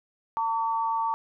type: tone pair together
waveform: sine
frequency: 904 / 1139 Hz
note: A5 / C#6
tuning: +47 / +47 cents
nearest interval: major third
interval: 400 cents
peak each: -25 / -30 dBFS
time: 0.37-1.14 s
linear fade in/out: 0 ms
effects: none